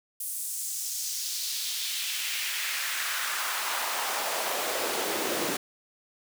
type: noise with high-pass filter sweep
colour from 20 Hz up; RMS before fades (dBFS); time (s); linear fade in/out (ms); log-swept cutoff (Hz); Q
pink; -31; 0.2-5.57; 5; 10000 to 300; 1.6
effects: none